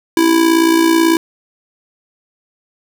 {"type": "tone with amplitude modulation", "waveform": "square", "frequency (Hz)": 329.6, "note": "E4", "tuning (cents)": 0, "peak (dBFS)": -7, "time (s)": [0.17, 1.17], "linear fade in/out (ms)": 2, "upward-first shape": "sine", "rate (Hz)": 58.2, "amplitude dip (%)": 60, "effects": []}